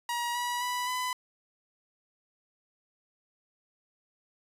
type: tone with pitch steps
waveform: sawtooth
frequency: 954 / 970.1 / 986.5 / 1003.2 Hz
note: A#5 / B5 / B5 / B5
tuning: +40 / -31 / -2 / +27 cents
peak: -26 dBFS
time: 0.09-1.13 s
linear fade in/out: 2 ms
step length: 260 ms
effects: resampled to 32000 Hz